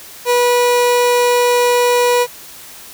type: tone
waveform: 30% pulse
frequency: 487.4 Hz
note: B4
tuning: 23 cents flat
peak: -8 dBFS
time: 0.25-2.27 s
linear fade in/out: 50 ms
effects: white hiss -36 dBFS RMS until 2.93 s